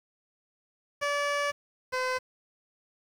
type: tone pair in turn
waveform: 15% pulse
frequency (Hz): 576 / 510.9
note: D5 / C5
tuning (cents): -34 / -41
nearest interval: major second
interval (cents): 207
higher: first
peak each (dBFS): -20 / -21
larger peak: first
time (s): 1.01-1.52 / 1.92-2.19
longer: first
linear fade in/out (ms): 20
effects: low-pass 6000 Hz 12 dB/octave + 8-bit